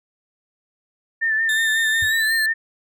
sine tone with vibrato, 1783 Hz, A6, 22 cents sharp, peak -17 dBFS, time 1.21-2.54 s, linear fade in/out 20 ms, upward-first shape sine, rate 5.5 Hz, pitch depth 39 cents each way
sawtooth tone with pitch glide, 3658 to 4178 Hz, A#7 to C8, -33 to -3 cents, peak -22 dBFS, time 1.49-2.46 s, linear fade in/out 2 ms, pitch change +230 cents, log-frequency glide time 2.01-2.33 s
sine tone with exponential decay, 89 Hz, F2, 33 cents sharp, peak -26 dBFS, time 2.02-2.13 s, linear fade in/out 5 ms, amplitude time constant 23 ms
effects none

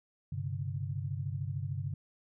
sine chord, G suspended fourth, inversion none, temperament equal with one note detuned, 98 / 130.81 / 144.39 Hz, G2 / C3 / D3, 0 / 0 / -29 cents, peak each -37 / -38 / -38 dBFS, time 0.32-1.94 s, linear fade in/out 5 ms, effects none

